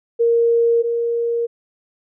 sine tone pair in turn, 466.2 / 468.3 Hz, A#4 / A#4, 0 / +8 cents, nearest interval unison, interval 8 cents, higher second, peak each -12 / -17 dBFS, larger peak first, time 0.19-0.83 / 0.83-1.47 s, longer neither, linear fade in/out 20 ms, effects none

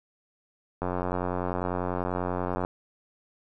click train, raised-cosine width 1 ms, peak -15 dBFS, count 166, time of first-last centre 0.82-2.649 s, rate 90.2 Hz, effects none

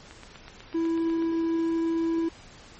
click train, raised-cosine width 0.3 ms, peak -27 dBFS, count 10, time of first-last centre 0.11-1.224 s, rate 8.08 Hz
triangle tone, 329.6 Hz, E4, in tune, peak -21 dBFS, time 0.74-2.29 s, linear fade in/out 10 ms
effects pink hiss -49 dBFS RMS until 2.79 s + MP3 32 kbps

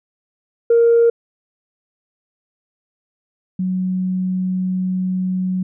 sine tone pair in turn, 466.2 / 185.01 Hz, A#4 / F#3, 0 / 0 cents, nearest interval octave + major third, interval 1600 cents, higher first, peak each -8 / -17 dBFS, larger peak first, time 0.7-1.1 / 3.59-5.63 s, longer second, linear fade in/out 5 ms, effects tanh soft clip ceiling -6 dBFS

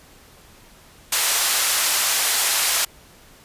white band-pass noise, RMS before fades -20 dBFS, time 1.12-2.85 s, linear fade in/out 5 ms, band 700 to 12000 Hz, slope 12 dB/octave, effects pink hiss -49 dBFS RMS until 3.44 s + resampled to 32000 Hz

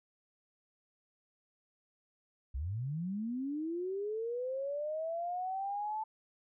sine linear sweep, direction up, 58.5 to 880 Hz, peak -34 dBFS, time 2.54-6.04 s, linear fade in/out 10 ms, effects none

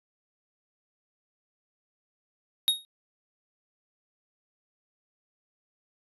square tone with exponential decay, 3747 Hz, A#7, 8 cents sharp, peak -17 dBFS, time 2.68-2.85 s, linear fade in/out 0 ms, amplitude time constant 36 ms, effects resampled to 32000 Hz

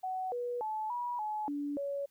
sine tone with pitch steps, 748 / 486.1 / 865 / 969 / 852 / 288.4 / 562 Hz, F#5 / B4 / A5 / B5 / G#5 / D4 / C#5, +19 / -28 / -30 / -33 / +44 / -31 / +24 cents, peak -33 dBFS, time 0.03-2.06 s, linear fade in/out 10 ms, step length 290 ms, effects white hiss -73 dBFS RMS until 2.1 s

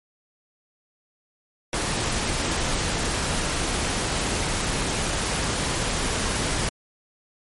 pink noise, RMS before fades -25 dBFS, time 1.73-6.69 s, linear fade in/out 2 ms, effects MP3 48 kbps

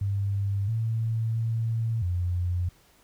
sine tone with pitch steps, 99.6 / 112.8 / 113.7 / 88.8 Hz, G2 / A2 / A#2 / F2, +28 / +44 / -43 / +29 cents, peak -24 dBFS, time 0.01-2.69 s, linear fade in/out 5 ms, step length 670 ms, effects pink hiss -60 dBFS RMS until 3.03 s

